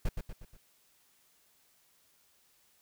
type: noise with echo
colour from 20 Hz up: brown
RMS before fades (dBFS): -28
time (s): 0.05-0.09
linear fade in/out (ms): 5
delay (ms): 120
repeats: 4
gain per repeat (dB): -6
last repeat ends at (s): 0.57
effects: white hiss -68 dBFS RMS until 2.81 s